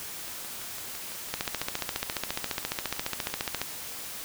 two click trains, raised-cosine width 0.2 ms, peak -11 / -24 dBFS, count 34 / 19, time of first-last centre 1.34-3.616 / 0.28-3.3 s, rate 14.5 / 5.96 Hz, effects white hiss -39 dBFS RMS until 4.24 s

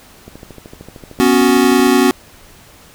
click train, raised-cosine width 2 ms, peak -20 dBFS, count 22, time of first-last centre 0.28-1.871 s, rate 13.2 Hz
square chord, B suspended second, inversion none, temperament equal, 246.9 / 277.2 / 370 Hz, B3 / C#4 / F#4, 0 / 0 / 0 cents, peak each -14 dBFS, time 1.2-2.11 s, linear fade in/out 0 ms
effects pink hiss -43 dBFS RMS until 2.94 s

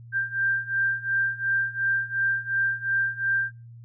sine beating tone pair, 1580 / 1582.8 Hz, G6 / G6, +13 / +16 cents, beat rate 2.8 Hz, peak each -27 / -25 dBFS, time 0.12-3.52 s, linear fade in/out 50 ms, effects noise-tail reverb RT60 0.3 s tail -26 dB re dry + added 117 Hz sine -42 dBFS peak until 3.84 s

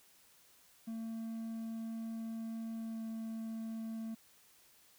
triangle tone with pitch glide, 225.4 to 223.7 Hz, A3 to A3, +42 to +29 cents, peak -37 dBFS, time 0.87-4.15 s, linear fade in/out 10 ms, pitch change -13 cents, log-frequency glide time 2.77-3.02 s, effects white hiss -65 dBFS RMS until 4.98 s

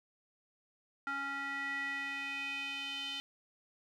square tone with band-pass filter sweep, 277.3 Hz, C#4, 1 cent sharp, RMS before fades -39 dBFS, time 1.07-3.2 s, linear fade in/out 0 ms, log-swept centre 1500 to 3200 Hz, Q 5.1, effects none

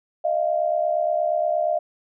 sine tone pair together, 619.5 / 688 Hz, D#5 / F5, -8 / -26 cents, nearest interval major second, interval 182 cents, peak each -22 dBFS, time 0.24-1.79 s, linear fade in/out 10 ms, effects none

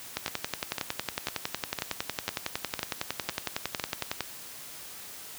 two click trains, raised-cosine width 0.2 ms, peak -13 / -11 dBFS, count 8 / 45, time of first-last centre 0.28-3.798 / 0.17-4.207 s, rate 1.99 / 10.9 Hz, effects white hiss -44 dBFS RMS until 5.38 s + high-pass 60 Hz 12 dB/octave

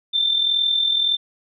sine tone with amplitude modulation, 3567 Hz, A7, 23 cents sharp, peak -14 dBFS, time 0.13-1.17 s, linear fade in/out 20 ms, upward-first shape sine, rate 41.7 Hz, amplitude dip 55%, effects none

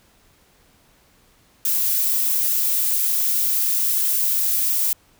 violet noise, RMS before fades -20 dBFS, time 1.65-4.93 s, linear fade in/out 2 ms, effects pink hiss -57 dBFS RMS until 5.19 s

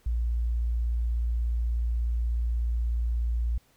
sine tone, 58.27 Hz, A#1, in tune, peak -24 dBFS, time 0.06-3.58 s, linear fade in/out 5 ms, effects pink hiss -64 dBFS RMS until 3.76 s

